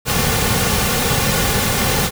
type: noise with comb filter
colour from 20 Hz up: pink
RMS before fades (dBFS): -17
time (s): 0.05-2.11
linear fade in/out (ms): 50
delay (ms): 3.1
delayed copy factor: -0.6
effects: none